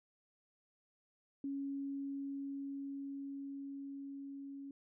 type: tone with level ramp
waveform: sine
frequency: 277.2 Hz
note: C#4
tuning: in tune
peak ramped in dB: -37 to -45 dBFS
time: 1.44-4.71 s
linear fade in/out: 2 ms
effects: none